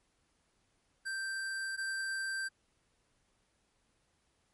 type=tone pair in turn; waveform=square; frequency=1568 / 1568 Hz; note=G6 / G6; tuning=0 / 0 cents; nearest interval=unison; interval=0 cents; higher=neither; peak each=-36 / -35 dBFS; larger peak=second; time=1.05-1.77 / 1.77-2.49 s; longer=neither; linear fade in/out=20 ms; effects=pink hiss -75 dBFS RMS until 4.53 s + MP3 48 kbps